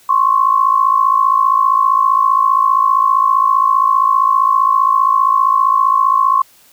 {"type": "tone pair together", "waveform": "sine", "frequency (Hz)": [1053.5, 1108.7], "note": ["C6", "C#6"], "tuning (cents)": [12, 0], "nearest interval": "minor second", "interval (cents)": 88, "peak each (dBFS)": -12, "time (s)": [0.09, 6.42], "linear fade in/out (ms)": 5, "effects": ["white hiss -48 dBFS RMS until 6.72 s"]}